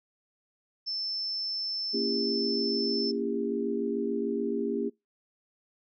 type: tone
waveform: sine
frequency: 5300 Hz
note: E8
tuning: 9 cents sharp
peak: -30 dBFS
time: 0.86-3.12 s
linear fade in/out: 20 ms
type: chord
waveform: sine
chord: A# diminished seventh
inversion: none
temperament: just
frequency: 233.1 / 279.7 / 335.6 / 402.8 Hz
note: A#3 / C#4 / E4 / G4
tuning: 0 / +16 / +31 / +47 cents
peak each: -32 / -34 / -36 / -31 dBFS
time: 1.93-4.9 s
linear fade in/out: 20 ms
effects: noise-tail reverb RT60 0.2 s tail -24 dB re dry